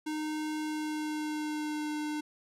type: tone with pitch glide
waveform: square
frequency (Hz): 307.5 to 301.7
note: D#4 to D4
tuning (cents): -20 to +47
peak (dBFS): -33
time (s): 0.06-2.21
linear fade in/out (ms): 10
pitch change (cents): -33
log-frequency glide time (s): 0.6-1.94
effects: low-pass 11000 Hz 12 dB/octave